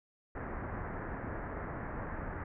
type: low-pass noise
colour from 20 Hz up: pink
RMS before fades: -40 dBFS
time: 0.35-2.44 s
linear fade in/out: 5 ms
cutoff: 1900 Hz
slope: 48 dB/octave
effects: none